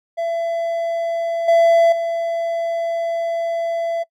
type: tone with level steps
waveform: triangle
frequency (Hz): 671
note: E5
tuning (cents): +31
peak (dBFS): -17 / -8 / -17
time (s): 0.17-4.04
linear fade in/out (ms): 20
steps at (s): 1.48 / 1.92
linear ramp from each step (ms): 5
effects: noise-tail reverb RT60 0.1 s tail -22 dB re dry